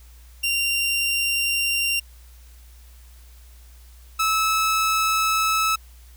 sawtooth tone pair in turn, 2771 / 1301.7 Hz, F7 / E6, -14 / -22 cents, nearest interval octave + minor second, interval 1308 cents, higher first, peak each -17 / -15 dBFS, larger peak second, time 0.43-2 / 4.19-5.76 s, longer neither, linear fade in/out 10 ms, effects added 60 Hz sine -44 dBFS peak until 6.16 s + white hiss -55 dBFS RMS until 6.16 s

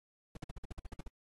brown noise bursts, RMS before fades -41 dBFS, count 11, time 0.35-1.08 s, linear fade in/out 5 ms, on 20 ms, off 51 ms, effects AAC 32 kbps

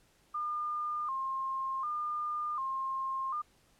sine tone with vibrato, 1134 Hz, C#6, 39 cents sharp, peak -32 dBFS, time 0.34-3.42 s, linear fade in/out 10 ms, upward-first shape square, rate 0.67 Hz, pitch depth 110 cents each way, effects pink hiss -67 dBFS RMS until 3.79 s + low-pass 12000 Hz 12 dB/octave

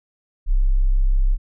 sine tone, 32.91 Hz, C1, 11 cents sharp, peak -13 dBFS, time 0.46-1.38 s, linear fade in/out 50 ms, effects none

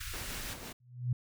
pink band-stop noise, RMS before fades -41 dBFS, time 0-0.54 s, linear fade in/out 10 ms, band 110 to 1300 Hz, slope 48 dB/octave
pink noise with tremolo, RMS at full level -43 dBFS, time 0.13-0.73 s, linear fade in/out 10 ms, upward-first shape triangle, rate 6 Hz, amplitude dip 40%
sine tone with exponential growth, 123.3 Hz, B2, 2 cents flat, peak -25 dBFS, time 0.8-1.13 s, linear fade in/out 5 ms, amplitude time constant 71 ms
effects none

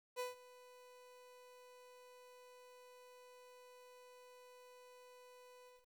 30% pulse tone with ADSR envelope, 497.9 Hz, B4, 14 cents sharp, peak -36 dBFS, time 0.16-5.88 s, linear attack 37 ms, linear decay 150 ms, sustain -20 dB, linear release 220 ms, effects 12-bit

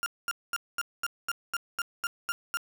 35% pulse tone bursts, 1396 Hz, F6, 1 cent flat, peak -26 dBFS, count 11, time 0.03-2.571 s, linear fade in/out 0 ms, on 31 ms, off 220 ms, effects none

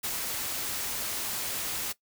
white noise with ADSR envelope, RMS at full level -31 dBFS, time 0.03-1.93 s, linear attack 17 ms, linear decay 48 ms, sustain -2 dB, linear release 15 ms, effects noise-tail reverb RT60 0.1 s tail -18 dB re dry

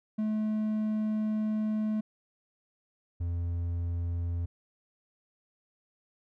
triangle tone pair in turn, 215.2 / 85.92 Hz, A3 / F2, -38 / -28 cents, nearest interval octave + major third, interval 1590 cents, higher first, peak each -25 / -27 dBFS, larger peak first, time 0.18-2.01 / 3.2-4.46 s, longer first, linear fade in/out 10 ms, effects none

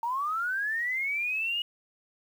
sine linear sweep, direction up, 905 to 2900 Hz, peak -27 dBFS, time 0.03-1.62 s, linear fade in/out 2 ms, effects 9-bit

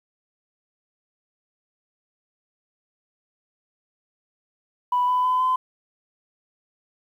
sine tone with pitch steps, 987.8 / 999.3 / 1010.9 / 1022.6 Hz, B5 / B5 / B5 / C6, 0 / +20 / +40 / -40 cents, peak -17 dBFS, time 4.92-5.56 s, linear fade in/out 5 ms, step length 160 ms, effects tanh soft clip ceiling -14 dBFS + 9-bit

